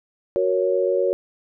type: chord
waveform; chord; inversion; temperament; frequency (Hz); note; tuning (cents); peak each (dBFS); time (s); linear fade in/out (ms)
sine; F# major; none; equal; 370 / 466.2 / 554.4; F#4 / A#4 / C#5; 0 / 0 / 0; -22 / -23 / -21; 0.36-1.13; 0
effects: none